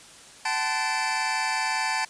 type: tone cluster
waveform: 25% pulse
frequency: 756 / 878 / 1028 / 2333 Hz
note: F#5 / A5 / C6 / D7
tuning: +37 / -4 / -31 / -12 cents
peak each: -29 / -23 / -30 / -27 dBFS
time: 0.45-2.05 s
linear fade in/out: 5 ms
effects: white hiss -48 dBFS RMS until 2.09 s + resampled to 22050 Hz